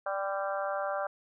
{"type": "harmonic tone with a mistuned harmonic", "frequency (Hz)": 196, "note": "G3", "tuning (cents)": 0, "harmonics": [3, 4, 5, 6, 7, 8], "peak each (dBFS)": [-33, -36, -43, -39, -39, -42], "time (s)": [0.06, 1.07], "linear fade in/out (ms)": 5, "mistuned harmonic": 5, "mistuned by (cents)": 41, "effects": []}